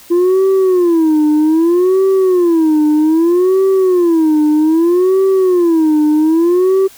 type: tone with vibrato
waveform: sine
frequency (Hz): 341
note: F4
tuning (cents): -41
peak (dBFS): -5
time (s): 0.1-6.88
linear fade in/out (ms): 20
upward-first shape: sine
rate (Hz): 0.63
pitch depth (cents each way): 210
effects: tanh soft clip ceiling -7 dBFS + white hiss -40 dBFS RMS until 6.97 s